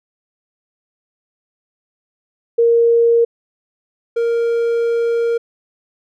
sine / triangle tone pair in turn, 466.2 / 466.2 Hz, A#4 / A#4, 0 / 0 cents, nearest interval unison, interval 0 cents, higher neither, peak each -9 / -12 dBFS, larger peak first, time 2.58-3.25 / 4.16-5.38 s, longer second, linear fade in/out 10 ms, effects none

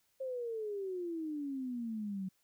sine exponential sweep, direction down, 536 to 185 Hz, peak -36 dBFS, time 0.2-2.29 s, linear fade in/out 10 ms, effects white hiss -75 dBFS RMS until 2.43 s

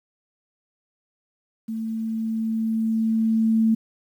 sine tone with level ramp, 222.9 Hz, A3, 23 cents sharp, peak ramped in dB -26 to -15 dBFS, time 1.68-3.75 s, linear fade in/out 10 ms, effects 9-bit

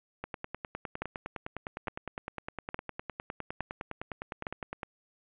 two click trains, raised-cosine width 0.5 ms, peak -18 / -21 dBFS, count 5 / 46, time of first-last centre 1.02-4.468 / 0.24-4.832 s, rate 1.16 / 9.8 Hz, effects resampled to 8000 Hz + 10-bit

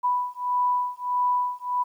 sine beating tone pair, 987.8 / 989.4 Hz, B5 / B5, 0 / +3 cents, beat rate 1.6 Hz, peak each -25 dBFS, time 0.03-1.84 s, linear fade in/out 20 ms, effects 10-bit

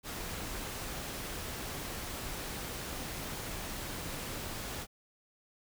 pink noise, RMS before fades -40 dBFS, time 0.03-4.87 s, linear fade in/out 50 ms, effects none

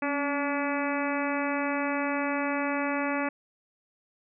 harmonic tone with a mistuned harmonic, 286.2 Hz, D4, 45 cents flat, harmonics 1 / 2 / 3 / 4 / 5 / 6 / 7 / 8 / 9, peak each -30 / -33 / -35 / -36 / -37 / -38 / -38 / -39 / -40 dBFS, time 0.02-3.29 s, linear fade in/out 5 ms, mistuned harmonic 1, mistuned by -44 cents, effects none

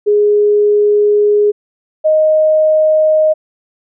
sine tone pair in turn, 415.3 / 622.2 Hz, G#4 / D#5, 0 / 0 cents, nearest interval perfect fifth, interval 700 cents, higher second, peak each -7 dBFS, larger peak neither, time 0.06-1.52 / 2.04-3.34 s, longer first, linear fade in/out 20 ms, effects none

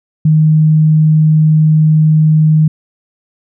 sine tone, 155.56 Hz, D#3, in tune, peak -5 dBFS, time 0.25-2.68 s, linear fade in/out 5 ms, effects none

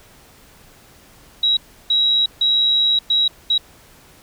sine tone bursts at uneven times, 3861 Hz, B7, 40 cents flat, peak -13 dBFS, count 5, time 1.43-1.57 / 1.9-2.26 / 2.41-2.99 / 3.1-3.28 / 3.5-3.58 s, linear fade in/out 5 ms, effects pink hiss -48 dBFS RMS until 4.22 s

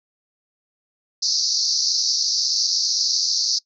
pink band-pass noise, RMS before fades -21 dBFS, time 1.22-3.59 s, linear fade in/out 10 ms, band 4300 to 6000 Hz, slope 96 dB/octave, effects noise-tail reverb RT60 0.1 s tail -23 dB re dry

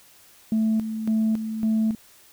sine tone with tremolo, 220 Hz, A3, in tune, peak -17 dBFS, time 0.52-1.95 s, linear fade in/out 2 ms, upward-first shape square, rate 1.8 Hz, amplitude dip 65%, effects tanh soft clip ceiling -16 dBFS + white hiss -53 dBFS RMS until 2.32 s

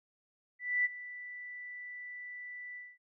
sine tone with ADSR envelope, 1975.5 Hz, B6, in tune, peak -25 dBFS, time 0.59-2.98 s, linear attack 260 ms, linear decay 24 ms, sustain -17 dB, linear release 220 ms, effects none

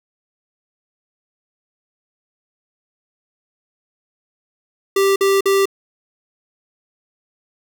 square tone bursts, 392 Hz, G4, in tune, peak -13 dBFS, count 3, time 4.96-5.656 s, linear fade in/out 5 ms, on 200 ms, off 48 ms, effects none

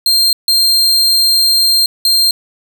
40% pulse tone bursts at uneven times, 4186 Hz, C8, in tune, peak -7 dBFS, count 3, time 0.06-0.33 / 0.48-1.86 / 2.05-2.31 s, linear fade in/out 2 ms, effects none

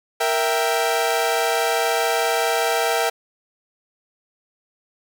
sawtooth chord, E diminished, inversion second, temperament equal, 466.2 / 659.3 / 784 Hz, Bb4 / E5 / G5, 0 / 0 / 0 cents, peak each -19 dBFS, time 0.2-3.1 s, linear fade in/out 10 ms, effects none

